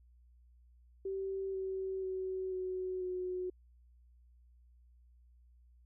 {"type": "tone with pitch steps", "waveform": "sine", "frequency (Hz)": [386.4, 381.1, 375.8, 370.7, 365.6], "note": ["G4", "G4", "F#4", "F#4", "F#4"], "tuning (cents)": [-25, -49, 27, 3, -21], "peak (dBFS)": -35, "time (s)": [1.05, 3.5], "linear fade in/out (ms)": 5, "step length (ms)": 490, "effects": ["added 60 Hz sine -60 dBFS peak until 5.85 s"]}